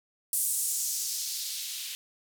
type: noise with band-pass filter sweep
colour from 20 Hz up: violet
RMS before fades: -32 dBFS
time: 0.33-1.95 s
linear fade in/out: 0 ms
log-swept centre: 9600 to 2900 Hz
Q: 1.7
effects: none